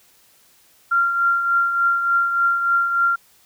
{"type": "tone with tremolo", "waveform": "sine", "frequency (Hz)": 1383, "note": "F6", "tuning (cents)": -17, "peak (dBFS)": -13, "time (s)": [0.91, 3.16], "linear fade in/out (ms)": 10, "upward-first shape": "triangle", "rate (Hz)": 3.4, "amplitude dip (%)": 55, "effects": ["white hiss -55 dBFS RMS until 3.45 s"]}